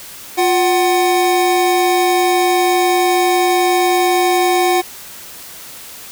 square tone pair together, 353.8 / 748 Hz, F4 / F#5, +23 / +19 cents, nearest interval octave + minor second, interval 1296 cents, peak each -15 dBFS, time 0.37-4.82 s, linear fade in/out 20 ms, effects white hiss -34 dBFS RMS until 6.11 s

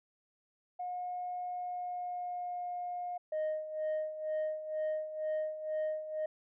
sine tone with pitch glide, 720 to 712.6 Hz, F#5 to F5, -47 to +35 cents, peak -35 dBFS, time 0.79-3.18 s, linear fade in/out 10 ms, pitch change -18 cents, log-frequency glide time 1.45-2.67 s
sine tone with tremolo, 620 Hz, D#5, 6 cents flat, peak -28 dBFS, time 3.32-6.26 s, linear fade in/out 5 ms, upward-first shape sine, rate 2.1 Hz, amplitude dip 75%
effects tanh soft clip ceiling -30 dBFS

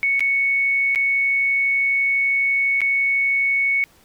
sine tone with dropouts, 2217 Hz, C#7, in tune, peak -16 dBFS, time 0.03-3.84 s, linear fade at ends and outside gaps 0 ms, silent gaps 0.195-0.206 / 0.949-0.958 / 2.806-2.816 s, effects pink hiss -54 dBFS RMS until 4.04 s

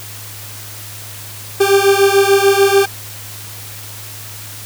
40% pulse beating tone pair, 392 / 398.8 Hz, G4 / G4, 0 / +30 cents, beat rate 6.8 Hz, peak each -11 dBFS, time 1.6-2.86 s, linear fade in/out 10 ms, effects added 104 Hz sine -34 dBFS peak until 4.65 s + white hiss -32 dBFS RMS until 4.65 s

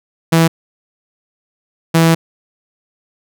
sawtooth tone pair in turn, 164.3 / 164.3 Hz, E3 / E3, -5 / -5 cents, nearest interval unison, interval 0 cents, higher neither, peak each -4 dBFS, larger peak neither, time 0.32-0.48 / 1.94-2.15 s, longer second, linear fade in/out 10 ms, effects none

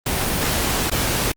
pink noise with dropouts, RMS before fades -21 dBFS, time 0.06-1.32 s, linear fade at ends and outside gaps 5 ms, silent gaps 0.9-0.915 s, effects Opus 24 kbps

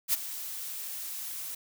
blue noise with ADSR envelope, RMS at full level -24 dBFS, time 0.08-1.55 s, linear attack 52 ms, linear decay 22 ms, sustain -14 dB, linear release 6 ms, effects none

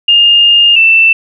sine tone pair in turn, 2824 / 2666 Hz, F7 / E7, +19 / +19 cents, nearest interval minor second, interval 100 cents, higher first, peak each -3 dBFS, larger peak neither, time 0.08-0.76 / 0.76-1.13 s, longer first, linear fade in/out 5 ms, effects none

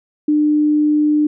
sine tone, 300 Hz, D4, 37 cents sharp, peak -11 dBFS, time 0.28-1.27 s, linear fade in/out 5 ms, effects none

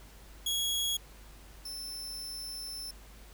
sawtooth tone pair in turn, 3327 / 5320 Hz, G#7 / E8, +2 / +15 cents, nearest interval minor sixth, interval 813 cents, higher second, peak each -26 / -36 dBFS, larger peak first, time 0.46-0.97 / 1.65-2.91 s, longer second, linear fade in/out 5 ms, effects added 50 Hz sine -51 dBFS peak until 3.33 s + pink hiss -56 dBFS RMS until 3.33 s

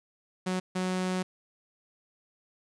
sawtooth tone bursts at uneven times, 184.5 Hz, F#3, 5 cents flat, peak -24 dBFS, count 2, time 0.46-0.6 / 0.75-1.23 s, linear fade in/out 10 ms, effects resampled to 22050 Hz + 10-bit

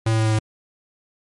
square tone with pitch steps, 112.1 / 111.26 / 110.43 / 109.6 / 108.78 Hz, A2 / A2 / A2 / A2 / A2, +33 / +20 / +7 / -6 / -19 cents, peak -17 dBFS, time 0.06-0.39 s, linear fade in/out 5 ms, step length 66 ms, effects MP3 48 kbps

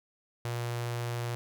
sawtooth tone with notch filter, 119.1 Hz, A#2, 38 cents sharp, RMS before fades -34 dBFS, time 0.45-1.35 s, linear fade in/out 0 ms, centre 240 Hz, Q 2, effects none

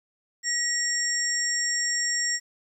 sine tone cluster, 1919 / 5560 / 7480 Hz, A#6 / F8 / A#8, +50 / -9 / +5 cents, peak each -28 dBFS, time 0.43-2.4 s, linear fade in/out 50 ms, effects 10-bit

